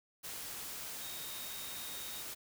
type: tone in noise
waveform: sine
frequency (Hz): 3729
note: A#7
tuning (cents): 0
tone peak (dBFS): -49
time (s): 1-2.23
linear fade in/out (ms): 20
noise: white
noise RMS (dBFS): -44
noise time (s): 0.23-2.35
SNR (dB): -8
effects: none